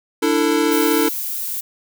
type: chord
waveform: square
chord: D suspended second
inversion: none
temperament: equal with one note detuned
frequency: 293.7 / 329.6 / 446.7 Hz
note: D4 / E4 / A4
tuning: 0 / 0 / +26 cents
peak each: -20 dBFS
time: 0.22-1.09 s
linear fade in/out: 10 ms
type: noise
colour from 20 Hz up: violet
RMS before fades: -25 dBFS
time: 0.71-1.61 s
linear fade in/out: 10 ms
effects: none